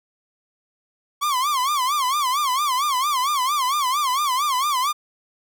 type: tone with vibrato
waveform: 45% pulse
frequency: 1097 Hz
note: C#6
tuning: 18 cents flat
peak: -19 dBFS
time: 1.21-4.93 s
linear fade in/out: 20 ms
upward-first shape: sine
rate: 4.4 Hz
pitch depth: 170 cents each way
effects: none